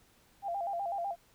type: tone with vibrato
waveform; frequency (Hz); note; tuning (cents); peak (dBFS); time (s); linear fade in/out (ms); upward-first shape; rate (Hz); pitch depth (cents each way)
sine; 740; F#5; 0; -32; 0.42-1.16; 50; square; 8; 130
effects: pink hiss -65 dBFS RMS until 1.34 s